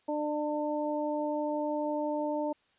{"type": "harmonic tone", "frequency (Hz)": 299, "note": "D4", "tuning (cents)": 31, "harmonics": [1, 2, 3], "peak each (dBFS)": [-33, -32, -36], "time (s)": [0.08, 2.53], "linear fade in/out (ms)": 10, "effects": ["white hiss -69 dBFS RMS until 2.78 s", "resampled to 8000 Hz"]}